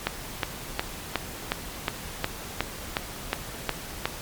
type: click train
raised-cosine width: 0.3 ms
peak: -7 dBFS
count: 12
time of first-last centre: 0.07-4.056 s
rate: 2.76 Hz
effects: pink hiss -38 dBFS RMS until 4.21 s + MP3 96 kbps